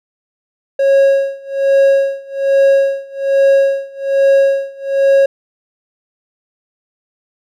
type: tone with tremolo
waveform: triangle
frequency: 548 Hz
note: C#5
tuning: 20 cents flat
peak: -4 dBFS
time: 0.79-5.26 s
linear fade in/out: 5 ms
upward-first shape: sine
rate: 1.2 Hz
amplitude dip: 95%
effects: none